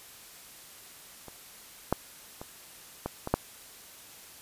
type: clicks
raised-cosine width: 1 ms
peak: -29 / -10 / -25 / -17 / -19 / -8 dBFS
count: 6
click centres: 1.283 / 1.926 / 2.415 / 3.06 / 3.274 / 3.34 s
effects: white hiss -50 dBFS RMS until 4.41 s + resampled to 32000 Hz